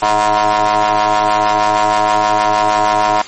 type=ring-modulated tone; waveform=30% pulse; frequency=105.9 Hz; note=G#2; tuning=34 cents sharp; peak=-5 dBFS; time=0.02-3.22 s; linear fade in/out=5 ms; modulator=844 Hz; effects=white hiss -31 dBFS RMS until 3.27 s + MP3 32 kbps